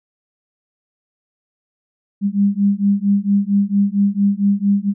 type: beating tone pair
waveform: sine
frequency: 198.5 / 202.9 Hz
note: G3 / G#3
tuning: +22 / -40 cents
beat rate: 4.4 Hz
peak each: -16 dBFS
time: 2.21-4.94 s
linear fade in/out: 50 ms
effects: none